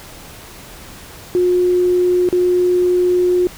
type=tone with dropouts; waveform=sine; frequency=359.2 Hz; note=F4; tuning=49 cents sharp; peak=-11 dBFS; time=1.35-3.47 s; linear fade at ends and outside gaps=0 ms; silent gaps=2.288-2.327 s; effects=pink hiss -37 dBFS RMS until 3.57 s